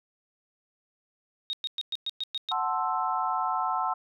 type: tone bursts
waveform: sine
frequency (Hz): 3733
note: A#7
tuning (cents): +2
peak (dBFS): -28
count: 8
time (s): 1.5-2.518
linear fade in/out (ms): 0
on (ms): 31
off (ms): 110
type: chord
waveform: sine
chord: F# half-diminished seventh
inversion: none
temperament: equal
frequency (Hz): 740 / 880 / 1046.5 / 1318.5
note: F#5 / A5 / C6 / E6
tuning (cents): 0 / 0 / 0 / 0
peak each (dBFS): -31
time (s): 2.51-3.94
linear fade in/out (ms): 10
effects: none